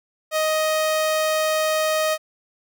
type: tone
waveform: sawtooth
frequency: 625 Hz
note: D#5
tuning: 8 cents sharp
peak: -15 dBFS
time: 0.31-2.18 s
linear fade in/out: 50 ms
effects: none